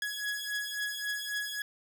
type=beating tone pair; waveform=sawtooth; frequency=1673 / 1676.7 Hz; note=G#6 / G#6; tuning=+12 / +16 cents; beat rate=3.7 Hz; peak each=-33 / -32 dBFS; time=0.02-1.62 s; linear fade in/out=2 ms; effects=none